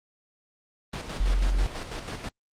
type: noise with tremolo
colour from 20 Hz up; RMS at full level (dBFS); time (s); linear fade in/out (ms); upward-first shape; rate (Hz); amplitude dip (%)
pink; -33; 0.93-2.29; 5; square; 6.1; 45
type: tone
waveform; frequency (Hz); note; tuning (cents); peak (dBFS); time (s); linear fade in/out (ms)
sine; 44.21; F1; +22; -20; 1.2-1.66; 0
effects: low-pass 6000 Hz 12 dB/octave + Opus 32 kbps